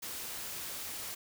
white noise, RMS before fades -41 dBFS, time 0.02-1.15 s, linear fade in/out 10 ms, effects none

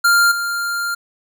square tone with level steps, 1396.9 Hz, F6, in tune, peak -11 / -20 dBFS, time 0.04-0.95 s, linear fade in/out 10 ms, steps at 0.31 s, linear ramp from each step 10 ms, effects none

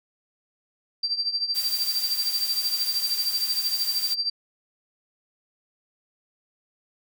sine tone with tremolo, 4699 Hz, D8, in tune, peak -20 dBFS, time 1.03-4.3 s, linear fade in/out 5 ms, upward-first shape triangle, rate 13 Hz, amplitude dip 85%
blue noise, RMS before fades -32 dBFS, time 1.54-4.15 s, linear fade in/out 20 ms
effects none

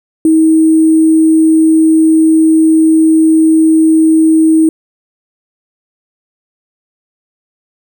sine tone with sample-and-hold, 318.4 Hz, D#4, 40 cents sharp, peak -4 dBFS, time 0.25-4.69 s, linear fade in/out 2 ms, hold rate 8820 Hz, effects none

